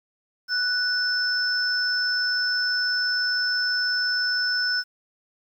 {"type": "tone pair together", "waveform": "sine", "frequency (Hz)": [1482, 5281], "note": ["F#6", "E8"], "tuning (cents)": [2, 2], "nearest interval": "octave + minor seventh", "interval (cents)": 2200, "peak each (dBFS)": -24, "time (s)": [0.48, 4.84], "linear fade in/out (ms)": 50, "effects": ["9-bit"]}